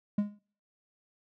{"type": "tone with exponential decay", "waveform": "triangle", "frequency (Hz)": 206.3, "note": "G#3", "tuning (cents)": -11, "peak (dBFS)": -20, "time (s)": [0.18, 0.39], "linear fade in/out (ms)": 5, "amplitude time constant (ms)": 44, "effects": ["noise-tail reverb RT60 0.4 s tail -19 dB re dry"]}